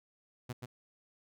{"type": "tone with echo", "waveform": "sawtooth", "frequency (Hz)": 123.47, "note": "B2", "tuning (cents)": 0, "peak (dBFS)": -33, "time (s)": [0.49, 0.53], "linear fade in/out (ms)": 10, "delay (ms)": 130, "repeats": 1, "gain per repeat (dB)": -4, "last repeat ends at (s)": 0.66, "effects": []}